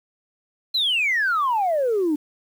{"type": "exponential sweep", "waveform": "sine", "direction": "down", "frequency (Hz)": [4173, 286.9], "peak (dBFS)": -17, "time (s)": [0.74, 2.16], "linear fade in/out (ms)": 10, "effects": ["tanh soft clip ceiling -15 dBFS", "8-bit"]}